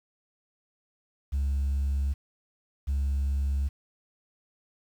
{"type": "tone pair in turn", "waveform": "sine", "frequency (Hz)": [69.3, 69.3], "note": ["C#2", "C#2"], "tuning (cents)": [0, 0], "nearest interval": "unison", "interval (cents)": 0, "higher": "neither", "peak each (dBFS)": -22, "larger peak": "neither", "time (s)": [[1.32, 2.14], [2.87, 3.69]], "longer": "neither", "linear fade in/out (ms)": 20, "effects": ["tanh soft clip ceiling -23 dBFS", "9-bit"]}